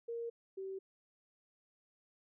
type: tone pair in turn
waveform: sine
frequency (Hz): 466.2 / 384.4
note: A#4 / G4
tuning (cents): 0 / -34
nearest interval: minor third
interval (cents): 334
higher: first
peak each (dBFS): -38 / -40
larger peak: first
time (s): 0.08-0.3 / 0.57-0.79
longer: neither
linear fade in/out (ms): 10
effects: none